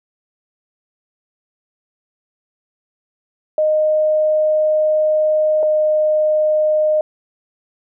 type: tone pair in turn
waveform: sine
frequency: 617 / 614.6 Hz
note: D#5 / D#5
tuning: -15 / -21 cents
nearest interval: unison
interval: 6 cents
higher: first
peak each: -12 dBFS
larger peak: neither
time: 3.58-5.63 / 5.63-7.01 s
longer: first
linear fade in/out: 2 ms
effects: none